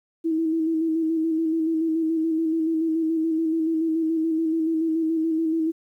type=tone with vibrato; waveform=sine; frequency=322.6 Hz; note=E4; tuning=37 cents flat; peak=-20 dBFS; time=0.24-5.72 s; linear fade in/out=20 ms; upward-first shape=square; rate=7 Hz; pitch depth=29 cents each way; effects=10-bit